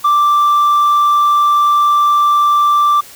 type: tone with hard clipping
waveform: triangle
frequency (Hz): 1174.7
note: D6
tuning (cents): 0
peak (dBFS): -7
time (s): 0.04-3.01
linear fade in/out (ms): 10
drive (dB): 1
effects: white hiss -37 dBFS RMS until 3.15 s